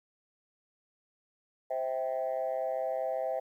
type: chord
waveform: sine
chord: C major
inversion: none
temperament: equal with one note detuned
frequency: 523.3 / 651.3 / 784 Hz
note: C5 / E5 / G5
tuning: 0 / -21 / 0 cents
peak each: -33 / -32 / -36 dBFS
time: 1.7-3.4 s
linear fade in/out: 10 ms
effects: tanh soft clip ceiling -24 dBFS + 11-bit